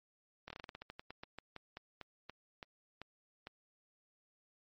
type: slowing click train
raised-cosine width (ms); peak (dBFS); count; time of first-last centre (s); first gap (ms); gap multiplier
0.3; -30; 21; 0.48-3.471; 23; 1.17
effects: MP3 32 kbps